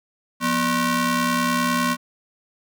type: ring-modulated tone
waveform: sawtooth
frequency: 418.7 Hz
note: G#4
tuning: 14 cents sharp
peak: -12 dBFS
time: 0.4-1.97 s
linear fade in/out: 50 ms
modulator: 663 Hz
effects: none